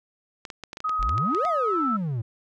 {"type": "clicks", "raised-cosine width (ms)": 0.2, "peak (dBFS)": -19, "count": 12, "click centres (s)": [0.452, 0.502, 0.637, 0.731, 0.771, 0.804, 0.894, 1.028, 1.093, 1.18, 1.348, 1.451]}
{"type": "tone with pitch glide", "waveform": "sine", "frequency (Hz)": [1260, 1318.8], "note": ["D#6", "E6"], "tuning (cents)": [21, 0], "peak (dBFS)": -23, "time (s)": [0.84, 1.97], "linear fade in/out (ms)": 10, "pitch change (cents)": 79, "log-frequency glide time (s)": [1.65, 1.76]}
{"type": "exponential two-way sweep", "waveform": "triangle", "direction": "up then down", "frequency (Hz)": [36, 740, 106.6], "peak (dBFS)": -23, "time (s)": [0.99, 2.22], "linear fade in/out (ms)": 10, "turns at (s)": 1.47}
{"effects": []}